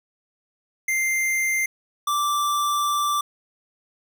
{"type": "tone pair in turn", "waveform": "square", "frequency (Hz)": [2093, 1172.1], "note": ["C7", "D6"], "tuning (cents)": [0, -4], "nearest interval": "minor seventh", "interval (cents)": 1004, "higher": "first", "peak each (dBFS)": -21, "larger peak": "neither", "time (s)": [[0.88, 1.66], [2.07, 3.21]], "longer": "second", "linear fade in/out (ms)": 5, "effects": []}